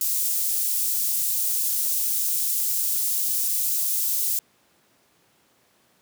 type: high-pass noise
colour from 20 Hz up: white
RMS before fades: -24 dBFS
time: 0.01-4.39 s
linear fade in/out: 2 ms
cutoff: 7600 Hz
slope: 12 dB/octave
effects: pink hiss -62 dBFS RMS until 6.01 s + high-pass 150 Hz 12 dB/octave